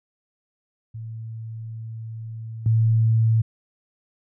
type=tone with level steps; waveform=sine; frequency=112.3 Hz; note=A2; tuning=36 cents sharp; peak=-31 / -15 dBFS; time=0.94-3.42 s; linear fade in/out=10 ms; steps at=2.66 s; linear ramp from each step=2 ms; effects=none